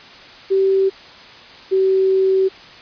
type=tone pair in turn; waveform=sine; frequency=386.1 / 381.7 Hz; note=G4 / G4; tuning=-26 / -46 cents; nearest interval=unison; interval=20 cents; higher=first; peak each=-12 dBFS; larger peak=neither; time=0.5-0.9 / 1.71-2.49 s; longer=second; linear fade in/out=20 ms; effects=white hiss -40 dBFS RMS until 2.81 s + resampled to 11025 Hz